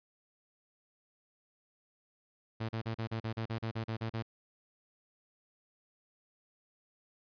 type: tone bursts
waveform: sawtooth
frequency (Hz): 112.5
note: A2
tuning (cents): +39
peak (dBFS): -30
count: 13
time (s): 2.6-4.226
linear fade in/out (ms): 10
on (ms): 90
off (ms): 38
effects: resampled to 11025 Hz